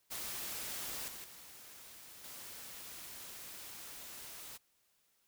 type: noise with level steps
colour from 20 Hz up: white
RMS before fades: -42 / -48 / -54 / -49 dBFS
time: 0.1-4.58 s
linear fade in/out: 20 ms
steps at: 1.08 / 1.24 / 2.24 s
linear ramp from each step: 2 ms
effects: white hiss -75 dBFS RMS until 5.27 s